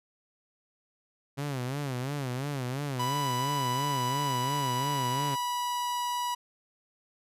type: tone with vibrato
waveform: sawtooth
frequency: 134.3 Hz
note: C3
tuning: 46 cents sharp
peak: -27 dBFS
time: 1.37-5.36 s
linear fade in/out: 20 ms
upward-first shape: sine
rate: 2.9 Hz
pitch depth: 150 cents each way
type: tone with pitch glide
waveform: 45% pulse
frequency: 987.8 to 975.3 Hz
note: B5 to B5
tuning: 0 to -22 cents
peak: -29 dBFS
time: 2.99-6.35 s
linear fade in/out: 10 ms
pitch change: -22 cents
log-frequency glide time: 3.77-5.97 s
effects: resampled to 32000 Hz